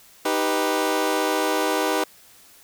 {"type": "chord", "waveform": "20% pulse", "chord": "Eb augmented", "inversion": "none", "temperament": "equal", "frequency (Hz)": [311.1, 392, 493.9], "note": ["Eb4", "G4", "B4"], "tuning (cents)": [0, 0, 0], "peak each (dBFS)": -20, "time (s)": [0.25, 2.04], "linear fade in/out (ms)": 5, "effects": ["white hiss -51 dBFS RMS until 2.63 s"]}